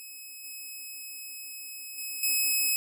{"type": "tone with level steps", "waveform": "5% pulse", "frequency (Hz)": 2562, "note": "E7", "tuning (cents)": -50, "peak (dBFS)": [-33, -30, -25, -15], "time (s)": [0, 2.76], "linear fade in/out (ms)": 0, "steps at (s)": [0.44, 1.98, 2.23], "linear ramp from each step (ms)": 2, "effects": []}